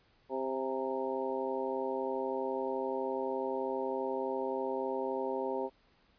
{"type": "harmonic tone with a mistuned harmonic", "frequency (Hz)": 131.9, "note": "C3", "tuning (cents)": 14, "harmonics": [2, 3, 4, 5, 6, 7], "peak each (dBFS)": [-41, -36, -37, -43, -43, -40], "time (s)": [0.29, 5.7], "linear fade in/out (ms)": 50, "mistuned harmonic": 6, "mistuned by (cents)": 61, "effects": ["pink hiss -68 dBFS RMS until 6.18 s", "resampled to 11025 Hz"]}